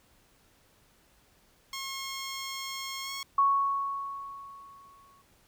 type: tone with pitch glide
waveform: 10% pulse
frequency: 1080 to 1096.3 Hz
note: C#6 to C#6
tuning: -45 to -20 cents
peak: -27 dBFS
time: 1.73-3.23 s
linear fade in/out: 2 ms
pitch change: +25 cents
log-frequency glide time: 3.03-3.11 s
type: tone with exponential decay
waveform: sine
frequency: 1108.7 Hz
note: C#6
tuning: in tune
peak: -19 dBFS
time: 3.38-5.22 s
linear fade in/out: 5 ms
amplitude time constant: 400 ms
effects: pink hiss -64 dBFS RMS until 5.47 s